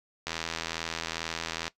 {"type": "click train", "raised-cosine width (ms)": 0.2, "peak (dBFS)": -14, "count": 117, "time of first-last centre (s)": [0.27, 1.679], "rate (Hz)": 82.3, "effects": ["noise-tail reverb RT60 0.1 s tail -18 dB re dry"]}